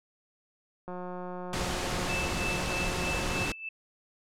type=click train; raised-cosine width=1 ms; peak=-26 dBFS; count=463; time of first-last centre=0.88-3.447 s; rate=180 Hz
type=noise; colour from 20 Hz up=pink; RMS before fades=-32 dBFS; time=1.53-3.52 s; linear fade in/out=2 ms
type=tone with tremolo; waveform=sine; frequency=2637 Hz; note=E7; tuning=in tune; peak=-31 dBFS; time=2.09-3.69 s; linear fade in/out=5 ms; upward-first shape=sine; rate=3.2 Hz; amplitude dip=75%
effects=low-pass 8000 Hz 12 dB/octave